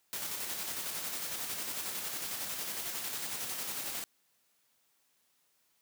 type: noise with tremolo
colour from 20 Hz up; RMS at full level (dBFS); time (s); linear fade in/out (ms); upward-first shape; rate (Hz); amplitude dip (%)
white; -37; 0.13-4.04; 0; square; 11; 30
effects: white hiss -73 dBFS RMS until 5.81 s + high-pass 100 Hz 12 dB/octave